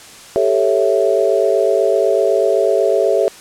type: chord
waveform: sine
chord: A dominant seventh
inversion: third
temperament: equal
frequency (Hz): 392 / 440 / 554.4 / 659.3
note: G4 / A4 / C#5 / E5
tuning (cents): 0 / 0 / 0 / 0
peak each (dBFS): -17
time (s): 0.36-3.28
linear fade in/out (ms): 0
effects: white hiss -38 dBFS RMS until 3.4 s + low-pass 9000 Hz 12 dB/octave